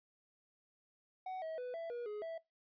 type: tone with pitch steps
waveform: triangle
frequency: 748 / 641 / 497.3 / 664 / 479.6 / 419.5 / 657 Hz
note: F#5 / E5 / B4 / E5 / A#4 / G#4 / E5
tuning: +19 / -49 / +12 / +12 / +49 / +17 / -6 cents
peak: -38 dBFS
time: 1.26-2.38 s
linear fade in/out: 5 ms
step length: 160 ms
effects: noise-tail reverb RT60 0.2 s tail -22 dB re dry + resampled to 11025 Hz